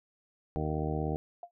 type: harmonic tone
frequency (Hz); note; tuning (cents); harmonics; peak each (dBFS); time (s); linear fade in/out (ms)
76.8; D#2; -22; 1 / 2 / 3 / 4 / 5 / 6 / 8 / 9 / 10; -36 / -34 / -41 / -38 / -40 / -38 / -43 / -43 / -41; 0.56-1.16; 0
type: tone with exponential decay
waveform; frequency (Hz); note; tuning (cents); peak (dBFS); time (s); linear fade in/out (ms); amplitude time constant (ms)
sine; 698.5; F5; 0; -36; 1.43-1.51; 2; 17
effects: none